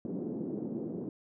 white band-pass noise, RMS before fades -37 dBFS, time 0.05-1.09 s, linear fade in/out 2 ms, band 170 to 360 Hz, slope 24 dB/octave, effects none

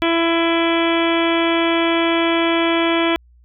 harmonic tone with a mistuned harmonic, 333.8 Hz, E4, 22 cents sharp, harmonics 1 / 2 / 3 / 4 / 5 / 6 / 7 / 8 / 9 / 10, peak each -17 / -22 / -24 / -27 / -29 / -29 / -25 / -32 / -30 / -27 dBFS, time 0.02-3.16 s, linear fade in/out 0 ms, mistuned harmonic 8, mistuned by -31 cents, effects added 60 Hz sine -47 dBFS peak until 3.44 s

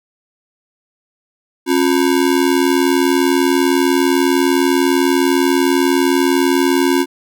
square ring-modulated tone, 314.1 Hz, D#4, 16 cents sharp, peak -9 dBFS, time 1.66-7.06 s, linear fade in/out 50 ms, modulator 40 Hz, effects none

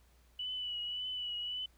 sine tone with vibrato, 2960 Hz, F#7, in tune, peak -36 dBFS, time 0.39-1.66 s, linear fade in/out 5 ms, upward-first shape triangle, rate 1.8 Hz, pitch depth 39 cents each way, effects added 60 Hz sine -63 dBFS peak until 1.77 s + pink hiss -70 dBFS RMS until 1.77 s

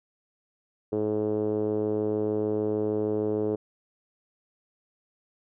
5% pulse tone with low-pass filter, 106.6 Hz, G#2, 46 cents sharp, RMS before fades -27 dBFS, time 0.92-3.56 s, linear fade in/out 10 ms, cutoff 410 Hz, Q 3.9, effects none

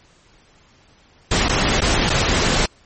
pink noise with dropouts, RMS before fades -17 dBFS, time 1.31-2.66 s, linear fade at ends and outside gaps 5 ms, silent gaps 1.486-1.493 / 1.806-1.816 / 2.096-2.1 s, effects pink hiss -53 dBFS RMS until 2.85 s + MP3 32 kbps

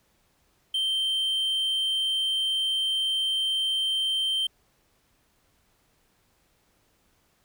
triangle tone, 3129 Hz, G7, 4 cents flat, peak -22 dBFS, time 0.74-4.47 s, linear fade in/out 5 ms, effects pink hiss -67 dBFS RMS until 7.44 s

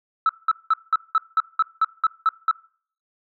sine tone bursts, 1310 Hz, E6, 11 cents flat, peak -13 dBFS, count 11, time 0.26-2.512 s, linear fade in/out 2 ms, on 32 ms, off 190 ms, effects noise-tail reverb RT60 0.5 s tail -23 dB re dry + tanh soft clip ceiling -11 dBFS

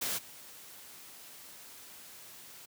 white noise with level steps, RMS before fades -34 / -51 dBFS, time 0.01-2.66 s, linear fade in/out 10 ms, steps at 0.17 s, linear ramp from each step 20 ms, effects high-pass 80 Hz 12 dB/octave

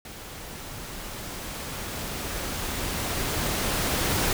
pink noise with level ramp, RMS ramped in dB -41 to -24 dBFS, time 0.05-4.33 s, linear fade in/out 2 ms, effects none

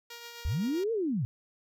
5% pulse tone with tremolo, 471.1 Hz, A#4, 18 cents sharp, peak -30 dBFS, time 0.1-0.84 s, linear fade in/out 5 ms, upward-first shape triangle, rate 7.7 Hz, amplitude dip 40%
sine linear two-way sweep, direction up then down, 55.6 to 469.8 to 102.7 Hz, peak -27 dBFS, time 0.45-1.25 s, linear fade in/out 0 ms, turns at 0.92 s
effects none

